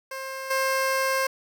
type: tone with level steps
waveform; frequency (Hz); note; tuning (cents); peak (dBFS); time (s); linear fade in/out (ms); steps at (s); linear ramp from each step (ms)
15% pulse; 531; C5; +25; -26 / -16; 0.11-1.27; 5; 0.5; 10
effects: none